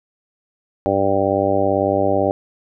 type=harmonic tone; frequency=98 Hz; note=G2; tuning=in tune; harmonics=1 / 2 / 3 / 4 / 5 / 6 / 7 / 8; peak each=-27 / -28 / -23 / -23 / -23 / -19 / -26 / -23 dBFS; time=0.86-2.31 s; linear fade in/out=0 ms; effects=none